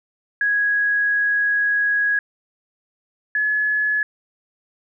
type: tone pair in turn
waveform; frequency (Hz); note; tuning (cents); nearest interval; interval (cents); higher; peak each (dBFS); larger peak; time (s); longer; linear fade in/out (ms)
sine; 1661.2 / 1703; G#6 / G#6; 0 / +43; unison; 43; second; -16 / -17; first; 0.41-2.19 / 3.35-4.03; first; 2
effects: none